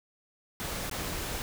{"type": "noise with dropouts", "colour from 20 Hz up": "pink", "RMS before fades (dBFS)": -35, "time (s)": [0.6, 1.42], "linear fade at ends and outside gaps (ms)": 0, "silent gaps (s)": [0.897, 0.913], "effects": []}